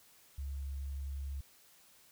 sine tone, 69.1 Hz, C#2, 5 cents flat, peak -37 dBFS, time 0.38-1.41 s, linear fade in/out 5 ms, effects white hiss -63 dBFS RMS until 2.11 s

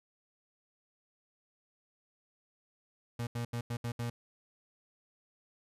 35% pulse tone bursts at uneven times, 118.6 Hz, A#2, 30 cents sharp, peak -32 dBFS, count 6, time 3.19-3.27 / 3.35-3.45 / 3.53-3.61 / 3.7-3.77 / 3.84-3.92 / 3.99-4.1 s, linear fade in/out 5 ms, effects resampled to 32000 Hz

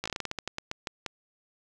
slowing click train, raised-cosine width 0.2 ms, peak -15 dBFS, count 15, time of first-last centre 0.04-1.063 s, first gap 16 ms, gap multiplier 1.21, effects none

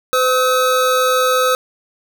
square tone pair together, 509 / 1282.6 Hz, C5 / E6, -48 / -48 cents, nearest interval octave + major third, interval 1600 cents, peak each -16 dBFS, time 0.13-1.55 s, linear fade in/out 0 ms, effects 7-bit

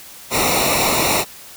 pink noise with comb filter, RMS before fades -17 dBFS, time 0.3-1.25 s, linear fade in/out 50 ms, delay 0.62 ms, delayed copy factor -0.85, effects white hiss -39 dBFS RMS until 1.56 s

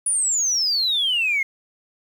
sine exponential sweep, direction down, 9880 to 2106 Hz, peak -17 dBFS, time 0.06-1.43 s, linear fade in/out 5 ms, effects tanh soft clip ceiling -14 dBFS + 8-bit

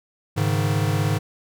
square chord, Ab suspended fourth, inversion none, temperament equal, 103.83 / 138.59 / 155.56 Hz, Ab2 / Db3 / Eb3, 0 / 0 / 0 cents, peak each -23 / -26 / -25 dBFS, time 0.36-1.19 s, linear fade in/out 20 ms, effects none

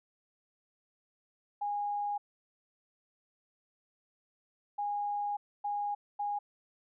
sine tone bursts at uneven times, 821 Hz, G#5, 20 cents flat, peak -31 dBFS, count 4, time 1.61-2.18 / 4.78-5.37 / 5.64-5.95 / 6.19-6.39 s, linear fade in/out 10 ms, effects none

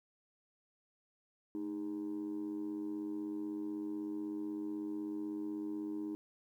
sine tone with amplitude modulation, 311.1 Hz, D#4, in tune, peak -32 dBFS, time 1.55-6.15 s, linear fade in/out 0 ms, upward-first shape sine, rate 96.1 Hz, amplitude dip 80%, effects tanh soft clip ceiling -33 dBFS + 12-bit

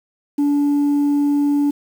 sine tone, 288.1 Hz, D4, 33 cents flat, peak -11 dBFS, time 0.38-1.71 s, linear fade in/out 10 ms, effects tanh soft clip ceiling -13 dBFS + 7-bit

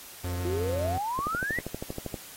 45% pulse tone with vibrato, 88.9 Hz, F2, 31 cents sharp, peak -30 dBFS, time 0.24-0.98 s, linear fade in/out 5 ms, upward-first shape sine, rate 7.2 Hz, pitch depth 11 cents each way
sine exponential sweep, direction up, 341.4 to 1994 Hz, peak -28 dBFS, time 0.45-1.59 s, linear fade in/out 0 ms
click train, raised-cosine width 2 ms, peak -20 dBFS, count 13, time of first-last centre 1.19-2.142 s, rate 12.6 Hz
effects white hiss -46 dBFS RMS until 2.36 s + AAC 48 kbps

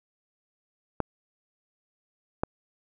clicks, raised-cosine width 1 ms, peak -11 dBFS, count 2, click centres 1.003 / 2.435 s, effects none

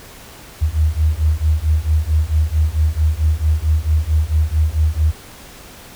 sine beating tone pair, 75.5 / 80 Hz, D2 / D#2, +48 / +49 cents, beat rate 4.5 Hz, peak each -16 dBFS, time 0.61-5.12 s, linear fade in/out 20 ms, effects pink hiss -39 dBFS RMS until 5.95 s

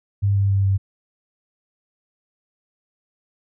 sine tone with pitch steps, 100 / 99.08 / 98.17 / 97.27 Hz, G2 / G2 / G2 / G2, +35 / +19 / +3 / -13 cents, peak -15 dBFS, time 0.22-0.78 s, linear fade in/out 20 ms, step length 140 ms, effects none

